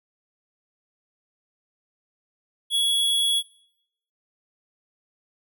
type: tone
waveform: square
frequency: 3358 Hz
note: G#7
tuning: 18 cents sharp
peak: -20 dBFS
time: 2.7-3.43 s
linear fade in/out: 50 ms
effects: noise-tail reverb RT60 0.8 s tail -23 dB re dry